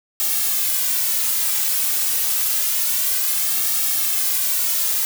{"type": "noise with flanger", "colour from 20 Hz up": "blue", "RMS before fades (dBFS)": -20, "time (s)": [0.2, 5.05], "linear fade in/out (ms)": 0, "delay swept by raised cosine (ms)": [2, 2.94], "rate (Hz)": 0.28, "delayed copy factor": -0.9, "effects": []}